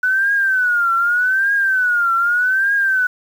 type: tone with vibrato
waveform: sine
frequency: 1487 Hz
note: F#6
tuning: 8 cents sharp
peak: -13 dBFS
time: 0.03-3.07 s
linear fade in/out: 5 ms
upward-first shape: triangle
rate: 0.83 Hz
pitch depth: 170 cents each way
effects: 7-bit